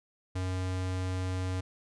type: tone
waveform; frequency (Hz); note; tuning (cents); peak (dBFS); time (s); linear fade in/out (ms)
square; 92.5; F#2; 0; -31; 0.35-1.61; 10
effects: resampled to 22050 Hz